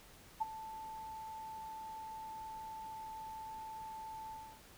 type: tone with ADSR envelope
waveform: sine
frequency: 880 Hz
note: A5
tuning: in tune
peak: -29 dBFS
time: 0.4-4.62 s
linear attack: 18 ms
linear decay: 19 ms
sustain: -15 dB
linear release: 310 ms
effects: pink hiss -59 dBFS RMS until 4.77 s